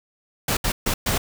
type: noise bursts at uneven times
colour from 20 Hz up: pink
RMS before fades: -22 dBFS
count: 4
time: 0.48-0.57 / 0.64-0.72 / 0.86-0.94 / 1.06-1.18 s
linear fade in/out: 5 ms
effects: none